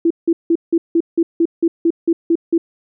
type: tone bursts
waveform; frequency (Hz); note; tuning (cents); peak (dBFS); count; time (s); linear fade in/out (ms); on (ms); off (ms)
sine; 333.9; E4; +22; -10; 12; 0.05-2.58; 5; 55; 170
effects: none